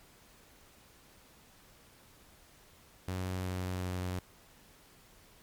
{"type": "tone with pitch steps", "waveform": "sawtooth", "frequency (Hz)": [92.5, 91.81, 91.12], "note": ["F#2", "F#2", "F#2"], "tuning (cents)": [0, -13, -26], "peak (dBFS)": -30, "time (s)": [3.08, 4.19], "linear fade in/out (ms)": 0, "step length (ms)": 370, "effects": ["pink hiss -60 dBFS RMS until 5.42 s", "MP3 96 kbps"]}